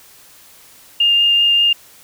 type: tone with vibrato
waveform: sine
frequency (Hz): 2813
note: F7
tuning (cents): +12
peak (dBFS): -10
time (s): 1-1.73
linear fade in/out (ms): 5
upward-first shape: triangle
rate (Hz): 5.1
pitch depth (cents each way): 9
effects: white hiss -45 dBFS RMS until 2.03 s